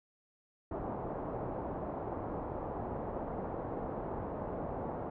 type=low-pass noise; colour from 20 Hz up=white; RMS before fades=-39 dBFS; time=0.71-5.1 s; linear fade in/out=5 ms; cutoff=840 Hz; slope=24 dB/octave; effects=none